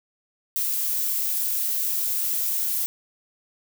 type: noise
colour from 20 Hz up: violet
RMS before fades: -25 dBFS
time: 0.56-2.86 s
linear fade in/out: 0 ms
effects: none